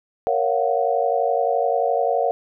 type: chord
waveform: sine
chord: Gb major seventh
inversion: first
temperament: equal with one note detuned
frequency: 466.2 / 554.4 / 688.4 / 740 Hz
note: Bb4 / Db5 / F5 / Gb5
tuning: 0 / 0 / -25 / 0 cents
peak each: -23 dBFS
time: 0.27-2.31 s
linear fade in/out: 0 ms
effects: none